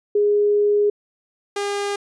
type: tone pair in turn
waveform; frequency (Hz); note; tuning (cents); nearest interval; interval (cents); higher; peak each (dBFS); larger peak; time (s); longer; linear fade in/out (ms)
sine / sawtooth; 413.2 / 404.7; G#4 / G#4; -9 / -45; unison; 36; first; -14 / -18; first; 0.15-0.9 / 1.56-1.96; first; 5
effects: resampled to 22050 Hz